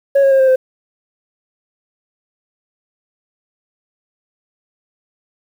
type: tone with pitch steps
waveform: sine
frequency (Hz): 554.4 / 545.2 / 536.1 / 527.2 / 518.5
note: C#5 / C#5 / C5 / C5 / C5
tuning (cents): 0 / -29 / +42 / +13 / -16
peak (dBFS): -5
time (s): 0.15-0.56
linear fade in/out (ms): 10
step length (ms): 82
effects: tanh soft clip ceiling -7 dBFS + 7-bit